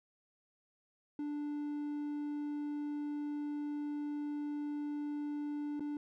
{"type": "tone with dropouts", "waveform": "triangle", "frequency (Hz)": 293.7, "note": "D4", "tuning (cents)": 0, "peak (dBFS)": -34, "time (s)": [1.19, 5.97], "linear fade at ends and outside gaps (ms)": 2, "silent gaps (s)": [5.796, 5.805], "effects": []}